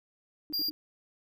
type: tone bursts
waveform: sine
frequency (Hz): 303.6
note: D#4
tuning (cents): -42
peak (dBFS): -38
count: 3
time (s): 0.5-0.71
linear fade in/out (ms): 0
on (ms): 26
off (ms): 66
type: tone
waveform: square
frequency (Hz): 4785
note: D8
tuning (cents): +32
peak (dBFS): -29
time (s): 0.53-0.7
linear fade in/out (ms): 10
effects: none